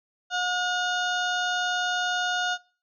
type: harmonic tone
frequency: 722 Hz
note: F#5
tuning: 43 cents flat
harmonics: 1 / 2 / 4 / 5 / 6 / 7 / 8 / 9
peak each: -29 / -27 / -34 / -34 / -41 / -46 / -46 / -40 dBFS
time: 0.3-2.58 s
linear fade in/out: 50 ms
effects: noise-tail reverb RT60 0.4 s tail -22 dB re dry